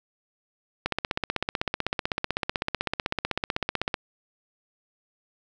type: click train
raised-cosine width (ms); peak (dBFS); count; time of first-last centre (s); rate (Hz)
0.3; -9; 50; 0.86-3.942; 15.9
effects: none